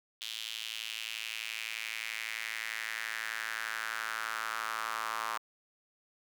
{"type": "tone with high-pass filter sweep", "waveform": "square", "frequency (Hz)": 55.8, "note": "A1", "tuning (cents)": 25, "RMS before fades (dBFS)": -38, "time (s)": [0.21, 5.38], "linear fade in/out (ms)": 5, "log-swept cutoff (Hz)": [3300, 1100], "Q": 3.4, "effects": []}